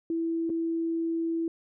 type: tone with dropouts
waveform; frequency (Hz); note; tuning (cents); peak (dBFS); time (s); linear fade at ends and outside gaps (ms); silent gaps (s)
sine; 330.3; E4; +4; -26; 0.1-1.48; 2; 0.495-0.5
effects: none